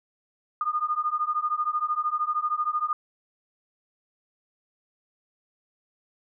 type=beating tone pair; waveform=sine; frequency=1215 / 1228 Hz; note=D#6 / D#6; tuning=-42 / -23 cents; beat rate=13 Hz; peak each=-27 / -27 dBFS; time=0.61-2.93 s; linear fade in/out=2 ms; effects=none